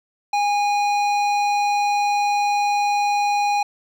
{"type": "tone with hard clipping", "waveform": "sine", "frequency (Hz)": 820, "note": "G#5", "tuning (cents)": -22, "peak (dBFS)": -19, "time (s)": [0.33, 3.63], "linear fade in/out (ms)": 5, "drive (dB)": 13, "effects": []}